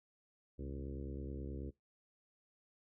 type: harmonic tone with a mistuned harmonic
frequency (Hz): 69.3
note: C#2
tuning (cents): 0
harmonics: 1 / 2 / 3 / 4 / 5 / 6 / 7 / 8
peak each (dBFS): -44 / -49 / -51 / -50 / -51 / -54 / -56 / -63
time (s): 0.58-1.71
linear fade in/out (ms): 20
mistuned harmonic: 2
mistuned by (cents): -87
effects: noise-tail reverb RT60 0.2 s tail -23 dB re dry